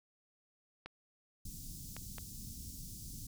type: clicks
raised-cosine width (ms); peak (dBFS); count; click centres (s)
0.3; -29; 3; 0.86 / 1.966 / 2.183
type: band-stop noise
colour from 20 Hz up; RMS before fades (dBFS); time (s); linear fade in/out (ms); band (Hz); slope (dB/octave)
pink; -47; 1.45-3.27; 5; 230 to 5200; 24
effects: none